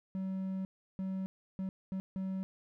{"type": "tone bursts at uneven times", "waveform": "triangle", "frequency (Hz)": 190, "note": "F#3", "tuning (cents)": 46, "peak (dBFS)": -32, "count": 5, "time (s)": [[0.15, 0.65], [0.99, 1.26], [1.59, 1.69], [1.92, 2], [2.16, 2.43]], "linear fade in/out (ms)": 0, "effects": []}